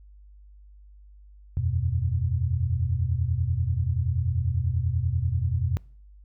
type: chord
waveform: sine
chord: E suspended second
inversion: none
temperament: just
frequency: 82.41 / 92.71 / 123.61 Hz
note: E2 / F#2 / B2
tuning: 0 / +4 / +2 cents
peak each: -27 dBFS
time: 1.57-5.77 s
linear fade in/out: 0 ms
effects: noise-tail reverb RT60 0.5 s tail -25 dB re dry + added 50 Hz sine -47 dBFS peak until 6.24 s